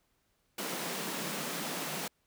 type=high-pass noise; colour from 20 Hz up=pink; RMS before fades=-37 dBFS; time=0.58-2.08 s; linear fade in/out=5 ms; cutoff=150 Hz; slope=96 dB/octave; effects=pink hiss -75 dBFS RMS until 2.26 s